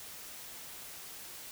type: silence
effects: white hiss -47 dBFS RMS until 1.51 s